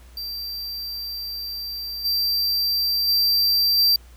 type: tone with level steps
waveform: square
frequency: 4699 Hz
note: D8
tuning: in tune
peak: -29 / -20 / -17 / -15 dBFS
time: 0.17-3.96 s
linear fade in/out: 2 ms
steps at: 2.04 / 3.07 / 3.77 s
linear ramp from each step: 20 ms
effects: added 60 Hz sine -44 dBFS peak until 4.16 s + pink hiss -54 dBFS RMS until 4.16 s